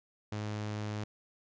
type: tone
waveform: sawtooth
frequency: 105.7 Hz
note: G#2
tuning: 31 cents sharp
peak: -31 dBFS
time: 0.32-1.04 s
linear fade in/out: 5 ms
effects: resampled to 16000 Hz